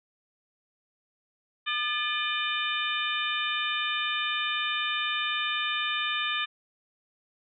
harmonic tone with a mistuned harmonic, 604 Hz, D5, 48 cents sharp, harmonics 2 / 3 / 4 / 5 / 6, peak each -33 / -33 / -33 / -33 / -33 dBFS, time 1.66-6.46 s, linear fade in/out 20 ms, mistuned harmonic 3, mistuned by -73 cents, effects none

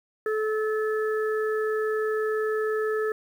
harmonic tone, 433 Hz, A4, 28 cents flat, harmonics 1 / 3 / 4, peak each -24 / -34 / -34 dBFS, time 0.26-3.12 s, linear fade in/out 2 ms, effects 9-bit

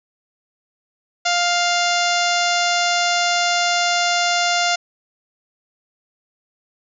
harmonic tone with a mistuned harmonic, 700 Hz, F5, 4 cents sharp, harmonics 1 / 2 / 3 / 4 / 5 / 6 / 7 / 8 / 9 / 10, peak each -20 / -23 / -25 / -26 / -27 / -28 / -28 / -29 / -30 / -30 dBFS, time 1.25-4.76 s, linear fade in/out 10 ms, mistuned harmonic 8, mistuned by -18 cents, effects none

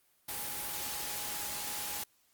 sine tone in noise, 830.6 Hz, G#5, in tune, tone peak -48 dBFS, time 0.28-2.04 s, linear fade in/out 10 ms, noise white, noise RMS -38 dBFS, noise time 0.28-2.04 s, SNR -13 dB, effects white hiss -70 dBFS RMS until 2.33 s + Opus 32 kbps

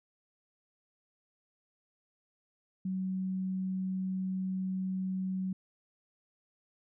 sine tone, 187.8 Hz, F#3, 26 cents sharp, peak -31 dBFS, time 2.85-5.53 s, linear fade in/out 5 ms, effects none

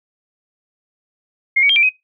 sine tone with pitch steps, 2134 / 2254 / 3201 / 2353 / 2523 Hz, C7 / C#7 / G7 / D7 / D#7, +34 / +28 / +36 / +3 / +23 cents, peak -10 dBFS, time 1.56-1.895 s, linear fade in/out 10 ms, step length 67 ms, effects noise-tail reverb RT60 0.2 s tail -23 dB re dry

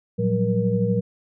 sine tone cluster, 114.2 / 179.5 / 191.8 / 475.8 Hz, A#2 / F3 / G3 / A#4, -35 / +48 / -37 / +35 cents, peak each -24 dBFS, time 0.18-1.01 s, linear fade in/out 20 ms, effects none

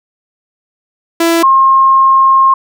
sawtooth / sine tone pair in turn, 333.8 / 1069.6 Hz, E4 / C6, +22 / +38 cents, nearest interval octave + minor sixth, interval 2016 cents, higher second, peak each -4 dBFS, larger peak neither, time 1.2-1.43 / 1.43-2.54 s, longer second, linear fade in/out 5 ms, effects none

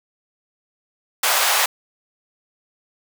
pink high-pass noise, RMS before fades -18 dBFS, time 1.23-1.66 s, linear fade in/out 5 ms, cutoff 670 Hz, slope 24 dB/octave, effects none

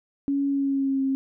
sine tone with pitch glide, 279.3 to 268.7 Hz, C#4 to C4, +13 to +46 cents, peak -21 dBFS, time 0.28-1.15 s, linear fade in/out 0 ms, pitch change -67 cents, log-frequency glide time 0.48-1.02 s, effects none

